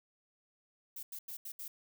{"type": "noise bursts at uneven times", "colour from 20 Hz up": "violet", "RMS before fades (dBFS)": -44, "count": 5, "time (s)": [[0.96, 1.03], [1.12, 1.19], [1.28, 1.37], [1.45, 1.52], [1.59, 1.68]], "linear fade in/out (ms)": 5, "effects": []}